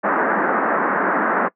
white band-pass noise, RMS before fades -19 dBFS, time 0.03-1.49 s, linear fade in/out 20 ms, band 190 to 1700 Hz, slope 48 dB/octave, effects noise-tail reverb RT60 0.1 s tail -22 dB re dry

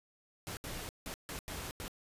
pink noise bursts at uneven times, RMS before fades -42 dBFS, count 6, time 0.47-0.57 / 0.64-0.89 / 1.06-1.14 / 1.29-1.39 / 1.48-1.71 / 1.8-1.88 s, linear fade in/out 0 ms, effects resampled to 32000 Hz

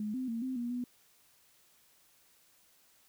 sine tone with pitch steps, 211.3 / 257.6 / 229.3 / 259.5 / 239.2 / 246 Hz, G#3 / C4 / A#3 / C4 / A#3 / B3, +30 / -27 / -28 / -14 / +45 / -7 cents, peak -33 dBFS, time 0-0.84 s, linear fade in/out 2 ms, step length 140 ms, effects white hiss -66 dBFS RMS until 3.08 s

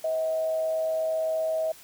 sine tone with frequency modulation, 639 Hz, D#5, 46 cents sharp, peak -24 dBFS, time 0.04-1.72 s, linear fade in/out 5 ms, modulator 125 Hz, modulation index 0.24, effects white hiss -50 dBFS RMS until 1.83 s

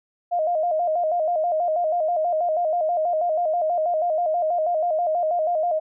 sine tone with vibrato, 663 Hz, E5, 10 cents sharp, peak -19 dBFS, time 0.31-5.8 s, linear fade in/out 20 ms, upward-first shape square, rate 6.2 Hz, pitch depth 100 cents each way, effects none

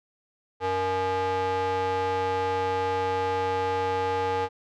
square ring-modulated tone, 187.6 Hz, F#3, 24 cents sharp, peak -22 dBFS, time 0.6-4.49 s, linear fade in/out 50 ms, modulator 656 Hz, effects low-pass 4000 Hz 12 dB/octave

